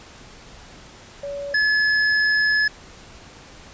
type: tone pair in turn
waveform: sine / square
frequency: 567 / 1711.4 Hz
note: C#5 / A6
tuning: +39 / -48 cents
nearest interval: octave + perfect fifth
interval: 1913 cents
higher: second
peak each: -27 / -17 dBFS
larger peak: second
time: 1.23-1.54 / 1.54-2.68 s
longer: second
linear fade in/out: 5 ms
effects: pink hiss -44 dBFS RMS until 3.73 s + resampled to 16000 Hz